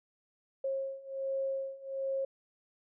sine beating tone pair, 539 / 540.3 Hz, C#5 / C#5, -49 / -44 cents, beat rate 1.3 Hz, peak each -37 / -35 dBFS, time 0.64-2.25 s, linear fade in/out 5 ms, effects none

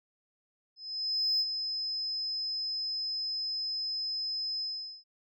sine tone with ADSR envelope, 5100 Hz, D#8, 42 cents sharp, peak -23 dBFS, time 0.76-5.04 s, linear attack 640 ms, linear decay 45 ms, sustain -8 dB, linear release 430 ms, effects tanh soft clip ceiling -22 dBFS

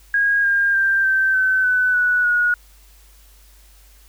sine tone with pitch steps, 1637 / 1608.9 / 1581.2 / 1554.1 / 1527.4 / 1501.1 / 1475.3 / 1450 Hz, G#6 / G6 / G6 / G6 / G6 / F#6 / F#6 / F#6, -25 / +45 / +15 / -15 / -45 / +25 / -5 / -35 cents, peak -14 dBFS, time 0.14-2.54 s, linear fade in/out 2 ms, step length 300 ms, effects added 50 Hz sine -47 dBFS peak until 4.08 s + white hiss -53 dBFS RMS until 4.08 s

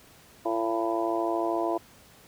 harmonic tone with a mistuned harmonic, 113.2 Hz, A2, 50 cents sharp, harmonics 3 / 4 / 5 / 6 / 7 / 8 / 9, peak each -29 / -36 / -36 / -29 / -39 / -38 / -34 dBFS, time 0.45-1.78 s, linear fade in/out 10 ms, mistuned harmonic 9, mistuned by -42 cents, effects pink hiss -54 dBFS RMS until 2.27 s + high-pass 60 Hz 12 dB/octave

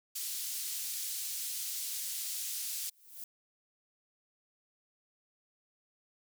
white band-pass noise, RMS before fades -38 dBFS, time 0.15-2.9 s, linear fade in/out 10 ms, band 4000 to 16000 Hz, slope 12 dB/octave
violet noise with exponential growth, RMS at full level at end -42 dBFS, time 2.78-3.24 s, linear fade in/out 2 ms, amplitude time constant 99 ms
effects none

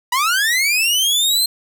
sawtooth linear sweep, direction up, 949 to 4186 Hz, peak -11 dBFS, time 0.12-1.46 s, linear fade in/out 5 ms, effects none

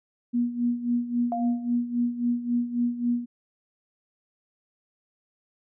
sine tone with tremolo, 240.4 Hz, B3, 46 cents flat, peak -20 dBFS, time 0.33-3.26 s, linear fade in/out 20 ms, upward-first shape sine, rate 3.7 Hz, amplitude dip 75%
sine tone with exponential decay, 700 Hz, F5, 4 cents sharp, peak -23 dBFS, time 1.32-1.76 s, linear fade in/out 1 ms, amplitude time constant 94 ms
effects none

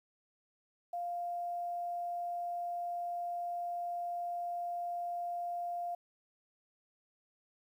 sine tone, 698.5 Hz, F5, in tune, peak -35 dBFS, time 0.93-5.95 s, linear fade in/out 5 ms, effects 11-bit

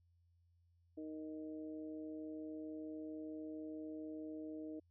harmonic tone, 155.56 Hz, D#3, in tune, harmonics 2 / 3 / 4, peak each -45 / -53 / -55 dBFS, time 0.97-4.8 s, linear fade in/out 10 ms, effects added 86 Hz sine -70 dBFS peak until 4.9 s

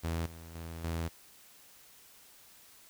sawtooth tone with level steps, 82.7 Hz, E2, 6 cents sharp, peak -28 / -43 / -37 / -29 dBFS, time 0.03-1.09 s, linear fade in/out 20 ms, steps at 0.26 / 0.55 / 0.84 s, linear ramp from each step 5 ms, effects white hiss -58 dBFS RMS until 2.89 s

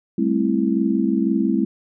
sine chord, A minor seventh, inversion third, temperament just, 198 / 220 / 264 / 330 Hz, G3 / A3 / C4 / E4, +18 / 0 / +16 / +2 cents, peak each -22 dBFS, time 0.18-1.65 s, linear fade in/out 5 ms, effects none

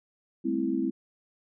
sine chord, A minor seventh, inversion third, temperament equal with one note detuned, 200 / 220 / 261.6 / 329.6 Hz, G3 / A3 / C4 / E4, +35 / 0 / 0 / 0 cents, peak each -34 / -34 / -29 / -29 dBFS, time 0.44-0.91 s, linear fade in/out 20 ms, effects none

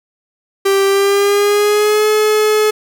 45% pulse tone with pitch glide, 392 to 427.5 Hz, G4 to A4, 0 to -50 cents, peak -10 dBFS, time 0.65-2.71 s, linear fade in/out 10 ms, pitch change +150 cents, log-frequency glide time 0.86-2.07 s, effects none

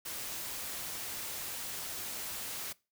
white noise, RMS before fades -40 dBFS, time 0.05-2.73 s, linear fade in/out 10 ms, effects noise-tail reverb RT60 0.3 s tail -23 dB re dry

